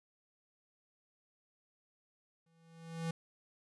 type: tone with exponential growth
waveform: square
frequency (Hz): 164.81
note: E3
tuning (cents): 0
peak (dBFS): -34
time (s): 2.46-3.11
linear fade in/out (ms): 5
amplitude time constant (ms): 140
effects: resampled to 24000 Hz